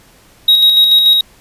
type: tone with tremolo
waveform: triangle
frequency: 3800 Hz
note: A#7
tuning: 33 cents sharp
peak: -3 dBFS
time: 0.48-1.21 s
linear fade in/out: 5 ms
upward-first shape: square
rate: 6.9 Hz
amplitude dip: 35%
effects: pink hiss -46 dBFS RMS until 1.4 s + resampled to 32000 Hz